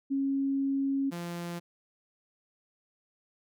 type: tone pair in turn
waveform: sine / sawtooth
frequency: 273.8 / 172.48 Hz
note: C#4 / F3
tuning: -21 / -21 cents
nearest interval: minor sixth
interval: 800 cents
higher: first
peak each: -26 / -31 dBFS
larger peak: first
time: 0.1-1.11 / 1.11-1.6 s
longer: first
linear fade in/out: 20 ms
effects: none